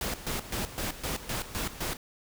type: noise with tremolo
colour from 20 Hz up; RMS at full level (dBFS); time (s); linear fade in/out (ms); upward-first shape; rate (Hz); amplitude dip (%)
pink; -32; 0.01-1.97; 2; square; 3.9; 75
effects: none